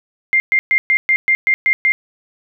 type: tone bursts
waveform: sine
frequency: 2105 Hz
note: C7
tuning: 10 cents sharp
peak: -10 dBFS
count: 9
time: 0.33-1.92 s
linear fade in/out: 0 ms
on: 70 ms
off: 120 ms
effects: none